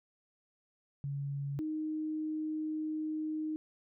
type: tone pair in turn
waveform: sine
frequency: 140.6 / 310.4 Hz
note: C#3 / D#4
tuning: +25 / -4 cents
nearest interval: octave + major second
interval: 1371 cents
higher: second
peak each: -34 / -33 dBFS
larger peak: second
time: 1.04-1.59 / 1.59-3.56 s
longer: second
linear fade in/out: 0 ms
effects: none